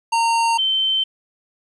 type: tone pair in turn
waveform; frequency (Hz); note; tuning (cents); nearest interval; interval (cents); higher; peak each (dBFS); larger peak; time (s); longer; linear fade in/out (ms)
square / sine; 920 / 3094; A#5 / G7; -23 / -23; octave + major sixth; 2100; second; -16; neither; 0.12-0.58 / 0.58-1.04; neither; 10
effects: resampled to 24000 Hz + 9-bit